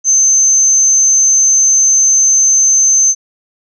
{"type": "tone", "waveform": "sine", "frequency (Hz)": 6230, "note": "G8", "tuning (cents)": -12, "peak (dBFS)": -6, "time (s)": [0.04, 3.15], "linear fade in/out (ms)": 50, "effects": []}